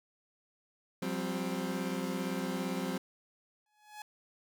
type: chord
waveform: 30% pulse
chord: F suspended second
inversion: none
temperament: equal with one note detuned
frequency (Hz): 178.39 / 196 / 261.6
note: F3 / G3 / C4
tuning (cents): +37 / 0 / 0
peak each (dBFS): -35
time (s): 1.02-2.98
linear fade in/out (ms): 5
type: tone with exponential growth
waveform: sawtooth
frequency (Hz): 844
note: G#5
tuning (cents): +28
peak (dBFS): -37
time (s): 3.66-4.02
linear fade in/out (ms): 2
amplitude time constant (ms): 77
effects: none